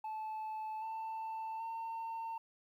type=tone with pitch steps; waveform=sine; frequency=870 / 888.3 / 906.9 Hz; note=A5 / A5 / A#5; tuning=-20 / +16 / -48 cents; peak=-36 dBFS; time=0.04-2.38 s; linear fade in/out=5 ms; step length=780 ms; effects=tanh soft clip ceiling -38 dBFS + 12-bit